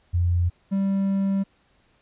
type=tone pair in turn; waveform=sine / triangle; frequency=87.31 / 195.44 Hz; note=F2 / G3; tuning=0 / -5 cents; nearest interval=octave + major second; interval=1395 cents; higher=second; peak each=-18 / -18 dBFS; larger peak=neither; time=0.13-0.5 / 0.71-1.44 s; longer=second; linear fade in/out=20 ms; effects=pink hiss -63 dBFS RMS until 2.01 s + resampled to 8000 Hz